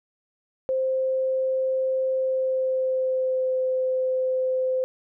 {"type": "tone with pitch glide", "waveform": "sine", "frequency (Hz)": [523.3, 516.1], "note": ["C5", "C5"], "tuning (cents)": [0, -24], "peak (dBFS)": -21, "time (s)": [0.69, 4.84], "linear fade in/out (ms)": 0, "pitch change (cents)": -24, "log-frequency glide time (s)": [2.13, 3.56], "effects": []}